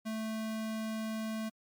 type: tone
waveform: square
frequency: 220 Hz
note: A3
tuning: in tune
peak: -35 dBFS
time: 0.05-1.5 s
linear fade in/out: 20 ms
effects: MP3 96 kbps